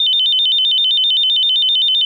sine tone with vibrato, 3322 Hz, G#7, in tune, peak -11 dBFS, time 0-2.05 s, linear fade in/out 2 ms, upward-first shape square, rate 7.7 Hz, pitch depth 150 cents each way, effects 8-bit

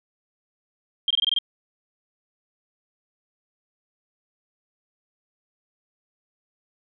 sine tone bursts, 3200 Hz, G7, 35 cents sharp, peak -18 dBFS, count 7, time 1.08-1.387 s, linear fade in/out 2 ms, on 25 ms, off 22 ms, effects none

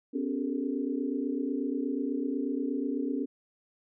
sine tone cluster, 253.2 / 281.4 / 381.6 / 416.8 / 454.4 Hz, B3 / C#4 / G4 / G#4 / A#4, +43 / +26 / -47 / +6 / -44 cents, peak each -33 / -31 / -40 / -40 / -40 dBFS, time 0.13-3.26 s, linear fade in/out 20 ms, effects none

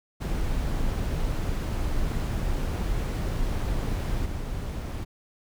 brown noise with level steps, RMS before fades -27 / -31 dBFS, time 0.2-5.05 s, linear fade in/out 20 ms, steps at 4.25 s, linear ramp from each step 10 ms, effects none

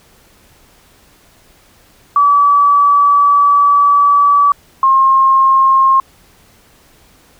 sine tone pair in turn, 1148 / 1069.1 Hz, D6 / C6, -40 / +37 cents, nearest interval minor second, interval 123 cents, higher first, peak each -6 dBFS, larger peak neither, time 2.16-4.52 / 4.83-6 s, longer first, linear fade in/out 2 ms, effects pink hiss -48 dBFS RMS until 7.39 s

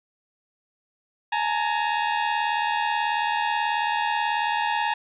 sawtooth tone pair together, 844 / 922.4 Hz, G#5 / A#5, +28 / -19 cents, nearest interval major second, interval 153 cents, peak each -21 dBFS, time 1.32-4.94 s, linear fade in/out 5 ms, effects resampled to 8000 Hz + 9-bit

